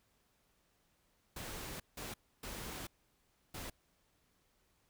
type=noise bursts at uneven times; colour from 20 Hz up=pink; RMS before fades=-45 dBFS; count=4; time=1.36-1.8 / 1.97-2.14 / 2.43-2.87 / 3.54-3.7 s; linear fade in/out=5 ms; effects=pink hiss -75 dBFS RMS until 4.89 s